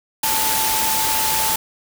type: tone in noise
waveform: sine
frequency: 880 Hz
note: A5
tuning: in tune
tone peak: -23 dBFS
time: 0.23-1.56 s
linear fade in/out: 5 ms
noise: white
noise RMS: -20 dBFS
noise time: 0.23-1.56 s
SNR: -6 dB
effects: none